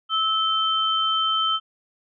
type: tone pair together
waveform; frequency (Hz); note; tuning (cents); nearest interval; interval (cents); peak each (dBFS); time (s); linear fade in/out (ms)
sine; 1303 / 3099; E6 / G7; -20 / -21; octave + minor third; 1499; -22; 0.09-1.6; 50
effects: none